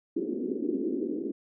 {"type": "band-pass noise", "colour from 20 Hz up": "pink", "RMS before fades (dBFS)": -31, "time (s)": [0.16, 1.32], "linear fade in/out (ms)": 10, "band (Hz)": [240, 400], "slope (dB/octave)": 48, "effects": []}